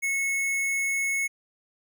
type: tone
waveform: square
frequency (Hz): 2192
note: C#7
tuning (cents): -20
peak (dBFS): -25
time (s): 0.02-1.28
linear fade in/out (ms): 20
effects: none